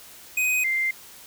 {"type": "tone pair in turn", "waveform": ["square", "sine"], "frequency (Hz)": [2505, 2091], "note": ["D#7", "C7"], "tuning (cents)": [11, -2], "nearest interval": "minor third", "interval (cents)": 313, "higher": "first", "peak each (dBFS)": -21, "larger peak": "neither", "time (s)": [[0.37, 0.64], [0.64, 0.91]], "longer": "neither", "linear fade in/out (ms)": 5, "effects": ["white hiss -46 dBFS RMS until 1.26 s"]}